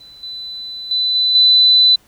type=tone with level steps; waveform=sine; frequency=4000 Hz; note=B7; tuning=21 cents sharp; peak=-38 / -26 / -14 / -12 / -7 dBFS; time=0-1.96 s; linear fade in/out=10 ms; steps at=0.23 / 0.91 / 1.15 / 1.35 s; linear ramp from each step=2 ms; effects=pink hiss -53 dBFS RMS until 2.07 s